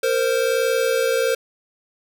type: tone pair together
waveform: square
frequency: 462.1 / 523.3 Hz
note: A#4 / C5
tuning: -15 / 0 cents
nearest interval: major second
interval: 215 cents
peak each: -21 dBFS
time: 0.03-1.35 s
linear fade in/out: 5 ms
effects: none